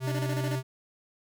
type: tone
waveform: square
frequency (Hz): 130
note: C3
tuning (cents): -11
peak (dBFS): -29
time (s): 0-0.63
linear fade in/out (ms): 50
type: tone bursts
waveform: 25% pulse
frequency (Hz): 297.5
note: D4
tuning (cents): +22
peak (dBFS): -28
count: 7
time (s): 0.07-0.557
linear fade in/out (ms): 5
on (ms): 49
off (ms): 24
effects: none